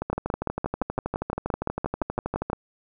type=two click trains; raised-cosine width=1 ms; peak=-13 / -11 dBFS; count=32 / 15; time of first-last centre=0.02-2.5 / 0.13-2.531 s; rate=12.5 / 5.83 Hz; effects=none